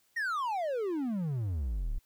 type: exponential sweep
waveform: triangle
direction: down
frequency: 1919 to 30.87 Hz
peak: -28 dBFS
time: 0.16-1.99 s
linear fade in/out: 10 ms
effects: white hiss -70 dBFS RMS until 2.05 s